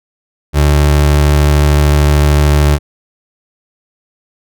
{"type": "tone", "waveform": "30% pulse", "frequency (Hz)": 73.42, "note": "D2", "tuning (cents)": 0, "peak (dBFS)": -4, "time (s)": [0.53, 2.79], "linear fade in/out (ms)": 50, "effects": []}